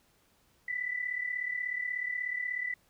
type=tone pair together; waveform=sine; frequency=1955 / 1991.5 Hz; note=B6 / B6; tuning=-18 / +14 cents; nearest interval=unison; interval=32 cents; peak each=-37 / -33 dBFS; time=0.68-2.74 s; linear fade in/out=5 ms; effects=pink hiss -68 dBFS RMS until 2.89 s